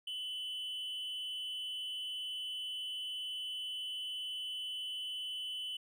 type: tone with amplitude modulation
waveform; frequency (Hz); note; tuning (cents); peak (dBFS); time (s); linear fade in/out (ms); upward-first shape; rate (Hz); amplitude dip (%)
triangle; 3007; F#7; +27; -34; 0.07-5.77; 5; sine; 240; 55
effects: none